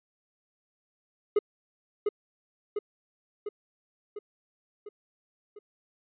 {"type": "tone with echo", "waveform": "triangle", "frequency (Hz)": 415.9, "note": "G#4", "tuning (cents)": 2, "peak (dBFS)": -17, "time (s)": [1.36, 1.39], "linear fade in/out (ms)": 5, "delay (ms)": 700, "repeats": 6, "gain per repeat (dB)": -4, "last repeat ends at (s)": 5.59, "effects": ["resampled to 8000 Hz"]}